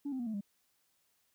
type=tone with pitch steps; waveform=sine; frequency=284.7 / 261.1 / 239.4 / 219.5 / 201.3 Hz; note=C#4 / C4 / A#3 / A3 / G3; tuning=+46 / -3 / +46 / -4 / +46 cents; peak=-33 dBFS; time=0.05-0.41 s; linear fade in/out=10 ms; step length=72 ms; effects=tanh soft clip ceiling -32 dBFS + white hiss -75 dBFS RMS until 1.34 s